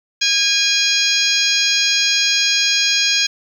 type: harmonic tone with a mistuned harmonic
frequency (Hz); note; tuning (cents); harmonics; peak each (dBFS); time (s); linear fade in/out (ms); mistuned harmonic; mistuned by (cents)
820; G#5; -22; 2 / 3 / 4 / 5 / 6 / 7 / 8; -25 / -20 / -20 / -21 / -20 / -25 / -22; 0.21-3.27; 10; 7; -79
effects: 7-bit